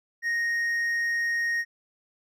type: tone with hard clipping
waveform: sine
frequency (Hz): 1864.7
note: A#6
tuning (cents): 0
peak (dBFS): -25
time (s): 0.22-1.65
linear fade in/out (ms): 50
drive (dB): 3
effects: none